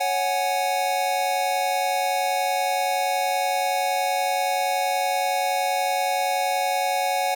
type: chord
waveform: square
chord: C# suspended fourth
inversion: none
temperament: equal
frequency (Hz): 554.4 / 740 / 830.6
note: C#5 / F#5 / G#5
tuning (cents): 0 / 0 / 0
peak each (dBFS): -29 / -24 / -28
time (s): 0-7.35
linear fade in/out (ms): 10
effects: none